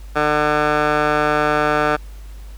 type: tone with band-pass filter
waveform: 15% pulse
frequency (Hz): 150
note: D3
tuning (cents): +37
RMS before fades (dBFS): -17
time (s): 0.15-1.97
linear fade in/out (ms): 20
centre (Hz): 1100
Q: 1.9
effects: added 50 Hz sine -32 dBFS peak until 2.57 s + pink hiss -49 dBFS RMS until 2.57 s